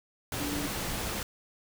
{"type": "tone in noise", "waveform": "sine", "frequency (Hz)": 289.8, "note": "D4", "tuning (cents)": -23, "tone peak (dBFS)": -34, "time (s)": [0.4, 0.67], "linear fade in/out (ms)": 2, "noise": "pink", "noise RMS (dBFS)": -34, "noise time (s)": [0.32, 1.23], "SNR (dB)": -3, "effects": []}